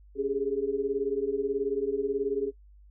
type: tone cluster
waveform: sine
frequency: 277.6 / 402.3 / 420.7 Hz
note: C#4 / G4 / G#4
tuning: +3 / +45 / +22 cents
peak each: -36 / -30 / -29 dBFS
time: 0.15-2.52 s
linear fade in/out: 50 ms
effects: noise-tail reverb RT60 0.1 s tail -21 dB re dry + added 50 Hz sine -51 dBFS peak until 2.9 s